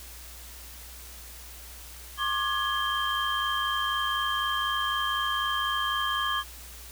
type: tone cluster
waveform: sine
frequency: 1083 / 1187 / 1674 / 3163 Hz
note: C#6 / D6 / G#6 / G7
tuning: -41 / +18 / +13 / +15 cents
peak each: -31 dBFS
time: 2.17-6.44 s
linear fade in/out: 50 ms
effects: added 60 Hz sine -46 dBFS peak until 6.91 s + white hiss -46 dBFS RMS until 6.91 s